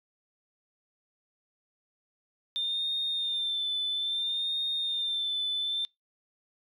sine tone with vibrato, 3593 Hz, A7, 36 cents sharp, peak -27 dBFS, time 2.56-5.85 s, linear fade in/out 0 ms, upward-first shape sine, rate 0.6 Hz, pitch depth 42 cents each way, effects noise-tail reverb RT60 0.2 s tail -26 dB re dry + tanh soft clip ceiling -23 dBFS

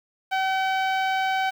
sawtooth tone with low-pass filter, 763 Hz, G5, 47 cents flat, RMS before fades -24 dBFS, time 0.31-1.51 s, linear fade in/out 20 ms, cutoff 3000 Hz, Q 0.89, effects 8-bit

